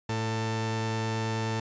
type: tone pair together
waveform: sawtooth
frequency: 111.3 / 445.2 Hz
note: A2 / A4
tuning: +20 / +20 cents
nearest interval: 2 octaves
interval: 2400 cents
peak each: -25 / -28 dBFS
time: 0.09-1.6 s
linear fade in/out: 5 ms
effects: resampled to 16000 Hz